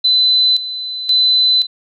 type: tone with tremolo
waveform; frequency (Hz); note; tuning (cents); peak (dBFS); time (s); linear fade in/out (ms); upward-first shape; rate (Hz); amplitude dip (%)
sine; 4020; B7; +30; -9; 0.04-1.67; 10; square; 0.95; 75
effects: none